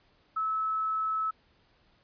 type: tone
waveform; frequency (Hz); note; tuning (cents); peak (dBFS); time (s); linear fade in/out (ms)
sine; 1300; E6; -24; -27; 0.36-1.31; 10
effects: pink hiss -66 dBFS RMS until 2.03 s + resampled to 11025 Hz